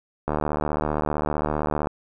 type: click train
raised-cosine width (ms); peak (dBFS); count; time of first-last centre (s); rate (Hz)
1; -10; 121; 0.28-1.872; 75.4
effects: none